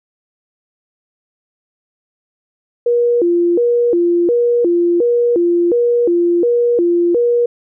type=tone with vibrato; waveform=sine; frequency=406.6 Hz; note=G#4; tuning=37 cents flat; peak=-10 dBFS; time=2.86-7.46 s; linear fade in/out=5 ms; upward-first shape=square; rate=1.4 Hz; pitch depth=280 cents each way; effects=none